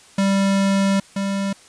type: tone pair in turn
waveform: square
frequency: 196 / 196.91 Hz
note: G3 / G3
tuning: 0 / +8 cents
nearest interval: unison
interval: 8 cents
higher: second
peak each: -16 / -21 dBFS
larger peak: first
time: 0.18-1 / 1.16-1.53 s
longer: first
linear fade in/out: 5 ms
effects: white hiss -48 dBFS RMS until 1.68 s + resampled to 22050 Hz